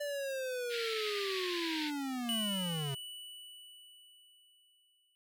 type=linear sweep; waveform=square; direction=down; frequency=587.3 to 132.3 Hz; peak=-36 dBFS; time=0-2.95 s; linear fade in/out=10 ms
type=band-pass noise; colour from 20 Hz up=white; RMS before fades=-40 dBFS; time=0.69-1.92 s; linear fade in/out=50 ms; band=1700 to 4500 Hz; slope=48 dB/octave
type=tone with exponential decay; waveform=square; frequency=2960 Hz; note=F#7; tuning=in tune; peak=-33 dBFS; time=2.29-5.15 s; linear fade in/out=0 ms; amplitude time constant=620 ms
effects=none